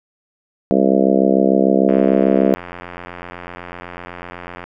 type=harmonic tone; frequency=66.7 Hz; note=C2; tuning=34 cents sharp; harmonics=3 / 4 / 5 / 6 / 7 / 8 / 9 / 10; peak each=-17 / -18 / -19 / -20 / -20 / -21 / -22 / -22 dBFS; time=0.71-2.54 s; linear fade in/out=0 ms
type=click train; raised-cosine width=0.5 ms; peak=-16 dBFS; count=243; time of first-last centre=1.89-4.64 s; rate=88 Hz
effects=none